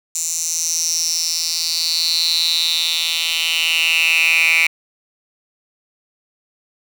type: tone with high-pass filter sweep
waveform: 10% pulse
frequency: 164.81 Hz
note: E3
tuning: in tune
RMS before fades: -18 dBFS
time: 0.15-4.67 s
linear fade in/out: 2 ms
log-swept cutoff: 6900 to 2300 Hz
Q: 6.9
effects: none